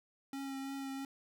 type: tone with vibrato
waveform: square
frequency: 272.1 Hz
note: C#4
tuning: 32 cents flat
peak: -40 dBFS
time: 0.33-1.05 s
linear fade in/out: 2 ms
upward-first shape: triangle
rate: 3 Hz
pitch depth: 19 cents each way
effects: none